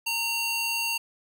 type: tone with high-pass filter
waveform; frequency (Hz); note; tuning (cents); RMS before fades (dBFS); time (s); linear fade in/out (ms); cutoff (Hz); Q
square; 919; A#5; -25; -28; 0.06-0.98; 10; 2300; 1.4
effects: none